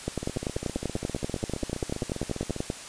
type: two click trains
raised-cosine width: 2 ms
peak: -14 / -19 dBFS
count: 28 / 36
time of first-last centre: 0.08-2.701 / 0.23-2.563 s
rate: 10.3 / 15 Hz
effects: white hiss -41 dBFS RMS until 2.88 s + resampled to 22050 Hz